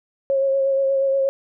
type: tone with vibrato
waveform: sine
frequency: 543 Hz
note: C#5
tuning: 36 cents flat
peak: -16 dBFS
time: 0.3-1.29 s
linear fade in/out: 0 ms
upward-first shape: sine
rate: 8.4 Hz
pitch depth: 21 cents each way
effects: none